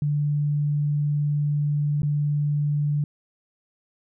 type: tone with dropouts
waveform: sine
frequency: 146.83 Hz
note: D3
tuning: in tune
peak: -20 dBFS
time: 0.02-3.04 s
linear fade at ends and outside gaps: 2 ms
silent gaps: 2.02-2.031 s
effects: none